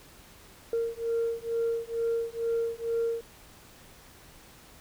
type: beating tone pair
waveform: sine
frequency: 460.6 / 462.8 Hz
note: A#4 / A#4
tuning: -21 / -13 cents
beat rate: 2.2 Hz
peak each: -29 dBFS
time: 0.73-3.21 s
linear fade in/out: 2 ms
effects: tanh soft clip ceiling -22 dBFS + pink hiss -53 dBFS RMS until 4.8 s